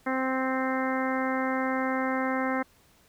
harmonic tone, 261.6 Hz, C4, in tune, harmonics 1 / 2 / 3 / 4 / 5 / 6 / 7 / 8, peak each -29 / -32 / -34 / -35 / -36 / -37 / -37 / -38 dBFS, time 0.06-2.63 s, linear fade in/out 10 ms, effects pink hiss -61 dBFS RMS until 3.08 s

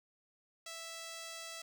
5% pulse tone, 659.3 Hz, E5, in tune, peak -33 dBFS, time 0.66-1.62 s, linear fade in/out 5 ms, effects none

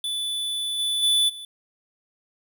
square tone with level steps, 3480 Hz, A7, 20 cents flat, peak -26 / -23 / -18 / -36 dBFS, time 0.04-1.45 s, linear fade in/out 2 ms, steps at 0.78 / 1.02 / 1.28 s, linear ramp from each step 20 ms, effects none

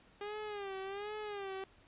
sawtooth tone with vibrato, 404.2 Hz, G#4, 47 cents flat, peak -36 dBFS, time 0.21-1.64 s, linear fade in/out 2 ms, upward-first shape sine, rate 1.3 Hz, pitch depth 95 cents each way, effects pink hiss -64 dBFS RMS until 1.87 s + resampled to 8000 Hz

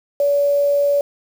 sine tone with quantisation, 571 Hz, D5, 49 cents flat, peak -13 dBFS, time 0.2-1.01 s, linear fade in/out 2 ms, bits 6, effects none

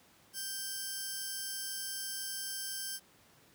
5% pulse tone pair together, 1568 / 5338 Hz, G6 / E8, 0 / +21 cents, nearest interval octave + major sixth, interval 2121 cents, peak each -29 / -35 dBFS, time 0.33-3 s, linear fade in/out 50 ms, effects pink hiss -63 dBFS RMS until 3.54 s + high-pass 100 Hz 12 dB/octave

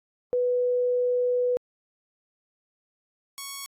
sine / 5% pulse tone pair in turn, 493.9 / 1108.8 Hz, B4 / C#6, 0 / 0 cents, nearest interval octave + major second, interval 1400 cents, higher second, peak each -21 / -23 dBFS, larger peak first, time 0.33-1.57 / 3.38-3.66 s, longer first, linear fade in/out 0 ms, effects AAC 48 kbps

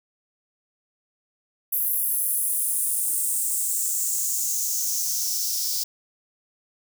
blue noise with high-pass filter sweep, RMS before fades -25 dBFS, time 1.72-5.84 s, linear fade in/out 10 ms, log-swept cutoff 12000 to 5000 Hz, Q 3.9, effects none

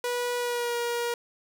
sawtooth tone with pitch glide, 487.4 to 475.4 Hz, B4 to A#4, -23 to +34 cents, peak -23 dBFS, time 0.04-1.14 s, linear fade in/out 2 ms, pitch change -43 cents, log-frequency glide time 0.37-0.76 s, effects none

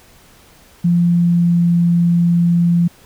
sine tone with pitch glide, 173 to 171.81 Hz, F3 to F3, -16 to -28 cents, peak -10 dBFS, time 0.84-2.88 s, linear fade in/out 10 ms, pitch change -12 cents, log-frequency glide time 0.97-1.72 s, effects pink hiss -47 dBFS RMS until 3.05 s

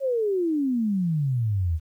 sine exponential sweep, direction down, 559 to 76.2 Hz, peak -21 dBFS, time 0-1.8 s, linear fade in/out 50 ms, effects 10-bit

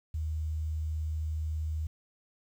sine tone, 78.2 Hz, D#2, 9 cents sharp, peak -30 dBFS, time 0.14-1.87 s, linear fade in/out 5 ms, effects 10-bit

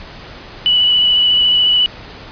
sine tone with vibrato, 2958 Hz, F#7, 1 cent flat, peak -9 dBFS, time 0.66-1.86 s, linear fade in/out 0 ms, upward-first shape triangle, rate 14 Hz, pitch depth 20 cents each way, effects pink hiss -34 dBFS RMS until 2.31 s + resampled to 11025 Hz

